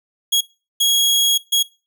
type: tone bursts at uneven times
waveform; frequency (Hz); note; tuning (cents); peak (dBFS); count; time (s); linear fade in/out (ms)
sawtooth; 3311; G#7; -6; -10; 3; 0.32-0.41 / 0.8-1.38 / 1.52-1.63; 10
effects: noise-tail reverb RT60 0.3 s tail -22 dB re dry